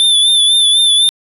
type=tone with vibrato; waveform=square; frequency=3520 Hz; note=A7; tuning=in tune; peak=-8 dBFS; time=0-1.09 s; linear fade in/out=0 ms; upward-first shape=sine; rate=4 Hz; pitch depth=45 cents each way; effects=resampled to 32000 Hz